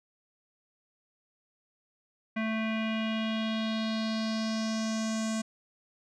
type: tone with low-pass filter sweep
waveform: square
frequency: 220.8 Hz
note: A3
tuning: 6 cents sharp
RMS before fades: -31 dBFS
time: 2.36-5.42 s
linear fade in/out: 10 ms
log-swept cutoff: 2200 to 7500 Hz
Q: 3.4
effects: none